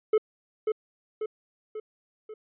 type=tone with echo; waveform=triangle; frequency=431.6 Hz; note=A4; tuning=33 cents flat; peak=-16 dBFS; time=0.13-0.18 s; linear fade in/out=5 ms; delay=540 ms; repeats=4; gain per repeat=-5 dB; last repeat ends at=2.34 s; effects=resampled to 8000 Hz